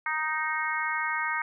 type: harmonic tone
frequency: 311.1 Hz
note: D#4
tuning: in tune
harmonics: 3 / 4 / 5 / 6 / 7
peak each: -33 / -33 / -33 / -33 / -33 dBFS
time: 0.06-1.42 s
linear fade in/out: 2 ms
effects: none